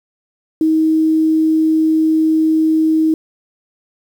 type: tone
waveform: sine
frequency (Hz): 316.7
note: D#4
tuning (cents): +31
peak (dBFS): -10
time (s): 0.61-3.14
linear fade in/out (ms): 2
effects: 7-bit